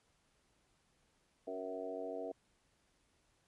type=harmonic tone with a mistuned harmonic; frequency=93.8 Hz; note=F#2; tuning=24 cents sharp; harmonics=3 / 4 / 5 / 6 / 7 / 8; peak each=-48 / -49 / -44 / -52 / -44 / -53 dBFS; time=1.47-2.32 s; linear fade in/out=5 ms; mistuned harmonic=6; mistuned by=-18 cents; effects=pink hiss -75 dBFS RMS until 3.47 s + resampled to 24000 Hz